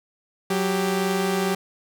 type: tone pair together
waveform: sawtooth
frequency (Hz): 185.85 / 393.8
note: F#3 / G4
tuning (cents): +8 / +8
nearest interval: octave + minor second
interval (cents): 1300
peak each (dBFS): -20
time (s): 0.5-1.55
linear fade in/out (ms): 5
effects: none